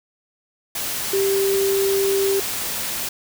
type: tone in noise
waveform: sine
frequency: 392 Hz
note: G4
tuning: in tune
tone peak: -17 dBFS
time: 1.13-2.4 s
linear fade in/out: 5 ms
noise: white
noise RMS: -26 dBFS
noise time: 0.75-3.09 s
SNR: +6 dB
effects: none